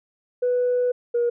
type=tone pair in turn; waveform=sine; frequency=493.9 / 476.7 Hz; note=B4 / A#4; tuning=0 / +39 cents; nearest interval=minor second; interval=61 cents; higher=first; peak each=-17 dBFS; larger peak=neither; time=0.42-0.92 / 1.14-1.3 s; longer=first; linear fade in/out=10 ms; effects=tanh soft clip ceiling -15 dBFS